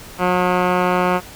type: tone with low-pass filter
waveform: 10% pulse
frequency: 180.5 Hz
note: F#3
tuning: 43 cents flat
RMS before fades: -17 dBFS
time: 0.18-1.21 s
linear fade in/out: 50 ms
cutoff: 1800 Hz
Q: 2.3
effects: pink hiss -38 dBFS RMS until 1.35 s